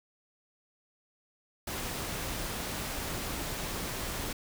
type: noise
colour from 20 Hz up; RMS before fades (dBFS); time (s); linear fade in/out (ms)
pink; -36; 1.67-4.33; 5
effects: none